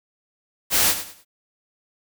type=noise with echo; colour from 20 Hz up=white; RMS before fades=-18 dBFS; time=0.7-0.95 s; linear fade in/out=50 ms; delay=100 ms; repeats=3; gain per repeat=-11 dB; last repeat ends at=1.25 s; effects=none